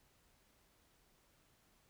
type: silence
effects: pink hiss -72 dBFS RMS until 1.89 s